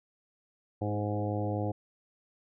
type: harmonic tone with a mistuned harmonic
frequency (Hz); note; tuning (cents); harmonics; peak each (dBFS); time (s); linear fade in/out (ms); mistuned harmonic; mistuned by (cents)
104; G#2; +3; 1 / 2 / 3 / 4 / 5 / 6 / 7 / 8; -32 / -39 / -36 / -41 / -37 / -44 / -39 / -45; 0.81-1.72; 10; 4; -16
effects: none